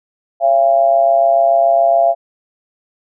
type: tone with amplitude modulation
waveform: sine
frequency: 680 Hz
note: F5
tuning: 46 cents flat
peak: -5 dBFS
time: 0.4-2.15 s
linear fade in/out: 50 ms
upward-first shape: sine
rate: 127 Hz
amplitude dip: 75%
effects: none